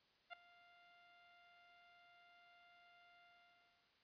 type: tone with ADSR envelope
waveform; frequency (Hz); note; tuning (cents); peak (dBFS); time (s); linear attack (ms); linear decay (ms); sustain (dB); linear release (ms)
15% pulse; 698.5; F5; 0; -40; 0.3-3.93; 32; 4; -20; 690
effects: white hiss -75 dBFS RMS until 4.03 s + resampled to 11025 Hz